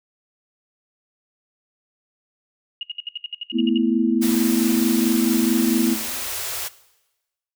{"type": "tone bursts", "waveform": "sine", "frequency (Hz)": 2868, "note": "F7", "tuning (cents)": 45, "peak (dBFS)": -25, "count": 12, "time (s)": [2.81, 3.777], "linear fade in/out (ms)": 2, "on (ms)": 21, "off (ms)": 65}
{"type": "chord", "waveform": "sine", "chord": "A suspended second", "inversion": "none", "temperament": "equal with one note detuned", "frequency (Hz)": [222.4, 246.9, 329.6], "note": ["A3", "B3", "E4"], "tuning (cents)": [19, 0, 0], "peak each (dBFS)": [-22, -20, -22], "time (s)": [3.52, 5.97], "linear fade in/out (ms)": 50}
{"type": "band-stop noise", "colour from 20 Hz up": "white", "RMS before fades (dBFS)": -28, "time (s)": [4.21, 6.69], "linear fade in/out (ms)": 20, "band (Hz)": [120, 360], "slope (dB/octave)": 96}
{"effects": ["noise-tail reverb RT60 1.0 s tail -18 dB re dry"]}